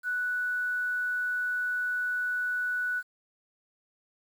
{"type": "tone", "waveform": "sine", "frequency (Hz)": 1480, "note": "F#6", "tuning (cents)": 0, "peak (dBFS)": -27, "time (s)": [0.03, 3.03], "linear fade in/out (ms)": 50, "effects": ["9-bit"]}